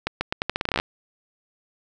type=accelerating click train; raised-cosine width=0.3 ms; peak=-7 dBFS; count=15; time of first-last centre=0.07-0.799 s; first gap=140 ms; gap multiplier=0.82; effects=none